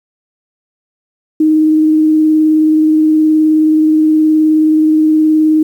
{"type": "tone with vibrato", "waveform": "sine", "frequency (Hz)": 311.1, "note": "D#4", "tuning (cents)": 0, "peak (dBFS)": -6, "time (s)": [1.4, 5.63], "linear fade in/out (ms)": 5, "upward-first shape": "sine", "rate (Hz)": 19, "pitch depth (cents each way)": 14, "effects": ["7-bit"]}